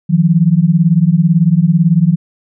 sine beating tone pair, 159.1 / 177.1 Hz, D#3 / F3, +39 / +24 cents, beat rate 18 Hz, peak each -10 dBFS, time 0.09-2.16 s, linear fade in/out 20 ms, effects none

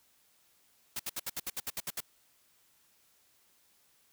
white noise bursts, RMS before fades -36 dBFS, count 11, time 0.96-2.005 s, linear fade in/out 5 ms, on 35 ms, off 66 ms, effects white hiss -68 dBFS RMS until 4.12 s

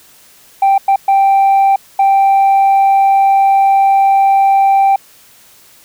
sine tone bursts at uneven times, 784 Hz, G5, in tune, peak -4 dBFS, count 4, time 0.62-0.78 / 0.88-0.96 / 1.08-1.76 / 1.99-4.96 s, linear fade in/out 5 ms, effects tanh soft clip ceiling -5 dBFS + white hiss -44 dBFS RMS until 5.84 s

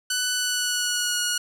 10% pulse tone with pitch glide, 1492 to 1447.9 Hz, F#6 to F#6, +14 to -38 cents, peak -14 dBFS, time 0.1-1.38 s, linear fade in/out 5 ms, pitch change -52 cents, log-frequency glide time 0.34-1.2 s, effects none

